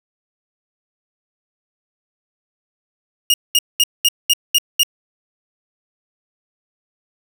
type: tone bursts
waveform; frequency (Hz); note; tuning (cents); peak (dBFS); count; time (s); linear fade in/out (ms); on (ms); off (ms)
sawtooth; 2853; F7; +36; -7; 7; 3.3-4.833; 2; 39; 210
effects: none